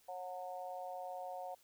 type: harmonic tone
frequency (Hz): 182.1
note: F#3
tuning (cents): -27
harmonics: 3 / 4 / 5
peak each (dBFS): -47 / -44 / -51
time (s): 0.08-1.55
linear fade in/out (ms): 10
effects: white hiss -69 dBFS RMS until 1.63 s